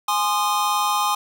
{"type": "chord", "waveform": "square", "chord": "Ab major", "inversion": "none", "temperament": "equal with one note detuned", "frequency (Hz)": [830.6, 1046.5, 1225.2], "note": ["Ab5", "C6", "Eb6"], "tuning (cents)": [0, 0, -27], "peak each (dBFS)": -24, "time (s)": [0.08, 1.15], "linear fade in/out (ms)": 5, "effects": []}